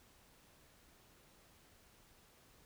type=silence; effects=pink hiss -66 dBFS RMS until 2.65 s